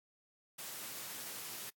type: high-pass noise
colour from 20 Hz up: white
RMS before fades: -45 dBFS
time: 0.58-1.7 s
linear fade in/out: 10 ms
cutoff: 110 Hz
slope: 48 dB/octave
effects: noise-tail reverb RT60 0.1 s tail -25 dB re dry + AAC 64 kbps